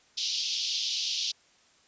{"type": "band-pass noise", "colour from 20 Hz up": "white", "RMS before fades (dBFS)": -31, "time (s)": [0.17, 1.32], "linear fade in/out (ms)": 10, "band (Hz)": [2900, 5700], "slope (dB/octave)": 48, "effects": ["white hiss -62 dBFS RMS until 1.87 s", "resampled to 16000 Hz"]}